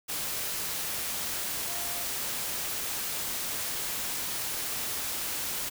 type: tone in noise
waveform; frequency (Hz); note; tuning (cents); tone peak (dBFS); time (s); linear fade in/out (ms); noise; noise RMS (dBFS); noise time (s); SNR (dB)
sine; 695; F5; -9; -43; 1.68-2.04; 20; white; -33; 0.08-5.7; -13
effects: none